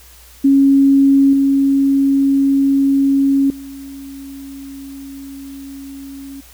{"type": "tone with level steps", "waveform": "sine", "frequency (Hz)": 274.9, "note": "C#4", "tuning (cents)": -14, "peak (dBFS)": [-7, -10, -29], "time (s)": [0.44, 6.41], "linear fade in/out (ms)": 10, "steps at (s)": [1.33, 3.5], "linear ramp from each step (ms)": 2, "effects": ["added 60 Hz sine -44 dBFS peak until 6.53 s", "white hiss -44 dBFS RMS until 6.53 s"]}